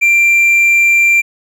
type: tone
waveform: triangle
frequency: 2366 Hz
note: D7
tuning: 12 cents sharp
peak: -5 dBFS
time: 0.01-1.22 s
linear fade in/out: 20 ms
effects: none